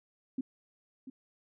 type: tone with echo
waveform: sine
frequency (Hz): 261.6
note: C4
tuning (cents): 0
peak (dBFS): -30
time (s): 0.38-0.41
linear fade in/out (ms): 5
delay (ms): 690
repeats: 1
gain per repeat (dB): -12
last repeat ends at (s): 1.1
effects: none